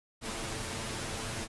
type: noise with comb filter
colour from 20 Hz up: pink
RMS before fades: -37 dBFS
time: 0.21-1.48 s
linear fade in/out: 50 ms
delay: 8.9 ms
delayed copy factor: +0.65
effects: resampled to 24000 Hz